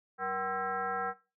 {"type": "tone with frequency modulation", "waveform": "sine", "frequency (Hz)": 1046.5, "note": "C6", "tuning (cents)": 0, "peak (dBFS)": -31, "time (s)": [0.18, 1.14], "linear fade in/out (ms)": 50, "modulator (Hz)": 285, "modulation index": 2, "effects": ["noise-tail reverb RT60 0.3 s tail -18 dB re dry"]}